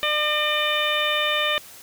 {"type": "harmonic tone with a mistuned harmonic", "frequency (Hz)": 600, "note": "D5", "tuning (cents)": 37, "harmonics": [1, 2, 3, 4, 5, 6], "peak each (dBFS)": [-27, -27, -27, -27, -27, -27], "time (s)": [0.03, 1.58], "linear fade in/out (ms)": 0, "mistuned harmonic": 3, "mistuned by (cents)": 18, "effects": ["white hiss -44 dBFS RMS until 1.82 s"]}